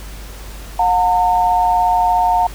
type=tone pair together; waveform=sine; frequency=721 / 908.4 Hz; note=F#5 / A#5; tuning=-45 / -45 cents; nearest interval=major third; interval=400 cents; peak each=-14 dBFS; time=0.79-2.47 s; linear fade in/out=5 ms; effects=added 50 Hz sine -30 dBFS peak until 2.54 s + pink hiss -37 dBFS RMS until 2.54 s